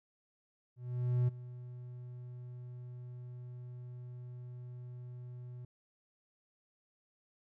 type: tone with ADSR envelope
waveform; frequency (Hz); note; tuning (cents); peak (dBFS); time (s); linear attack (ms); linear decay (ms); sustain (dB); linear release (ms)
triangle; 123.47; B2; 0; -24; 0.76-5.65; 520; 15; -18; 4
effects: none